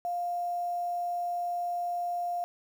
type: tone with quantisation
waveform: sine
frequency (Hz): 702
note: F5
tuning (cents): +9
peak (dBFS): -29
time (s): 0.05-2.44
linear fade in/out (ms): 0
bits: 9
effects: none